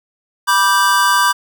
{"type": "chord", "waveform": "square", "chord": "G major", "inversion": "first", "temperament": "just", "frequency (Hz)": [980, 1176, 1568], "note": ["B5", "D6", "G6"], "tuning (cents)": [-14, 2, 0], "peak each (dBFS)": -16, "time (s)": [0.47, 1.33], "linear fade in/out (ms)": 20, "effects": []}